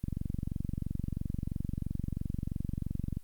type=click train; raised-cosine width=5 ms; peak=-21 dBFS; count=73; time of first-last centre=0.04-3.17 s; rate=23 Hz; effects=white hiss -66 dBFS RMS until 3.23 s + Opus 32 kbps